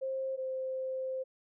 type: tone pair in turn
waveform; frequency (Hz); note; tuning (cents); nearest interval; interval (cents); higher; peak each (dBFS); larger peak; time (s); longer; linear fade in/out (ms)
sine; 530 / 522.4; C5 / C5; +22 / -3; unison; 25; first; -32 / -33; first; 0.01-0.37 / 0.37-1.24; second; 20
effects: none